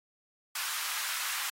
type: high-pass noise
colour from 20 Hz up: pink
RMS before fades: -35 dBFS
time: 0.55-1.5 s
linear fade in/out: 5 ms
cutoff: 1100 Hz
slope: 24 dB/octave
effects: AAC 48 kbps